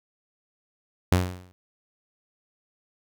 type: tone with exponential decay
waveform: sawtooth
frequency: 90.8 Hz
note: F#2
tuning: 32 cents flat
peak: -11 dBFS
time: 1.12-1.52 s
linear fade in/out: 0 ms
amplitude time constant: 85 ms
effects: none